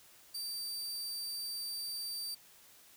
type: tone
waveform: sawtooth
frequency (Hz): 4653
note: D8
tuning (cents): -17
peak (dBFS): -35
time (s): 0.34-2.35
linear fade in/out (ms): 10
effects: white hiss -60 dBFS RMS until 2.96 s